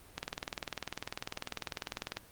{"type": "click train", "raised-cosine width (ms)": 0.2, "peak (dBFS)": -18, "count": 41, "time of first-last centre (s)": [0.18, 2.17], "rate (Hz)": 20.1, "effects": ["pink hiss -57 dBFS RMS until 2.31 s", "Opus 32 kbps"]}